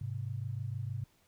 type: tone pair together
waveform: sine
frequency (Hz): 103.52 / 130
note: G#2 / C3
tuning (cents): -5 / -11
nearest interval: major third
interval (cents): 394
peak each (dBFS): -37 / -38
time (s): 0.01-1.04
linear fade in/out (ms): 5
effects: pink hiss -69 dBFS RMS until 1.27 s